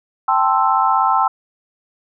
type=chord; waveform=sine; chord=A minor seventh; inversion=third; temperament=equal; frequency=784 / 880 / 1046.5 / 1318.5 Hz; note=G5 / A5 / C6 / E6; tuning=0 / 0 / 0 / 0 cents; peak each=-18 dBFS; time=0.28-1.28 s; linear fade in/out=5 ms; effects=none